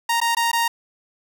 sawtooth tone with dropouts, 931 Hz, A#5, 2 cents flat, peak -14 dBFS, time 0.09-0.68 s, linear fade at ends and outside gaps 5 ms, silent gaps 0.203-0.214 / 0.35-0.368 / 0.516-0.53 s, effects none

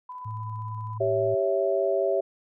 sine tone with tremolo, 1000 Hz, B5, 21 cents sharp, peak -35 dBFS, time 0.09-0.98 s, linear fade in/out 5 ms, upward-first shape square, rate 16 Hz, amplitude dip 25%
sine tone, 110 Hz, A2, in tune, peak -32 dBFS, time 0.25-1.35 s, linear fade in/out 10 ms
sine chord, C# diminished, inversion second, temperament equal, 392 / 554.4 / 659.3 Hz, G4 / C#5 / E5, 0 / 0 / 0 cents, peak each -26 dBFS, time 1-2.21 s, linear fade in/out 10 ms
effects none

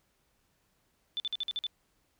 sine tone bursts, 3520 Hz, A7, in tune, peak -30 dBFS, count 7, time 1.17-1.667 s, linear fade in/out 0 ms, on 29 ms, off 49 ms, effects pink hiss -73 dBFS RMS until 2.19 s

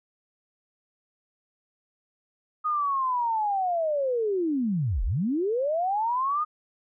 sine linear two-way sweep, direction down then up, 1249 to 32.7 to 1249 Hz, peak -23 dBFS, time 2.64-6.45 s, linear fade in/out 20 ms, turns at 5.04 s, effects none

